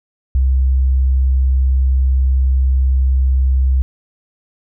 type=tone; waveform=sine; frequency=65.41 Hz; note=C2; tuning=in tune; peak=-10 dBFS; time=0.35-3.82 s; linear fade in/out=0 ms; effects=none